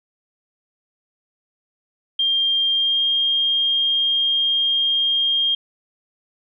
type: tone with pitch glide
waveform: sine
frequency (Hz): 3197 to 3219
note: G7 to G7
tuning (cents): +33 to +45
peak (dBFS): -16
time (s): 2.19-5.55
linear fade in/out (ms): 5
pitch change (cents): +12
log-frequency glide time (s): 2.73-3.02
effects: none